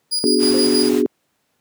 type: tone with tremolo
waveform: 35% pulse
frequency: 4900 Hz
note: D#8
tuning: 27 cents flat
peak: -16 dBFS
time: 0.11-0.9 s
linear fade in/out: 20 ms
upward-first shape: square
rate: 6.3 Hz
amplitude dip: 50%
type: chord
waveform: sine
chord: G# half-diminished seventh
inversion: first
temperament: equal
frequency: 246.9 / 293.7 / 370 / 415.3 Hz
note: B3 / D4 / F#4 / G#4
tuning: 0 / 0 / 0 / 0 cents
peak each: -19 dBFS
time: 0.24-1.06 s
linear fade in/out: 0 ms
type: noise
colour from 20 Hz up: pink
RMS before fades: -29 dBFS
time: 0.38-1.03 s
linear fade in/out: 50 ms
type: tone with exponential decay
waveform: sine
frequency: 523.3 Hz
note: C5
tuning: in tune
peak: -22 dBFS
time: 0.54-0.94 s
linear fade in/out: 0 ms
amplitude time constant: 86 ms
effects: pink hiss -67 dBFS RMS until 1.6 s + high-pass 150 Hz 12 dB/octave